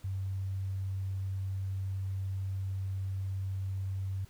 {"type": "tone", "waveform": "sine", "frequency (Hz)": 96, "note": "G2", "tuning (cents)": -36, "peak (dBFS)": -32, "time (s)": [0.04, 4.25], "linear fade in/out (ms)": 5, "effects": ["pink hiss -61 dBFS RMS until 4.29 s"]}